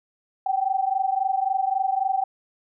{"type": "tone pair together", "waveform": "sine", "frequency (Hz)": [761, 784.7], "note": ["F#5", "G5"], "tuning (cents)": [48, 2], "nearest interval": "minor second", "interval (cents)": 54, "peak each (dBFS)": [-23, -24], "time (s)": [0.46, 2.24], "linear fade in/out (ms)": 5, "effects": []}